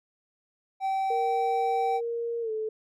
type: tone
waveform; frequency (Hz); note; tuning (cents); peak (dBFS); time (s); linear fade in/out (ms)
triangle; 772; G5; -27; -23; 0.8-2.01; 50
type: tone with pitch glide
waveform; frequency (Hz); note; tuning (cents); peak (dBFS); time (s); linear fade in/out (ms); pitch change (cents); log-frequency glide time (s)
sine; 467.2 to 435.9; A#4 to A4; +4 to -16; -28; 1.1-2.69; 5; -120; 2.41-2.51
effects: none